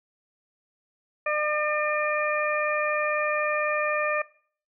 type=harmonic tone; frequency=602 Hz; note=D5; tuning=43 cents sharp; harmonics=1 / 2 / 3 / 4; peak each=-27 / -29 / -31 / -30 dBFS; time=1.26-4.22 s; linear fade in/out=5 ms; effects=noise-tail reverb RT60 0.5 s tail -20 dB re dry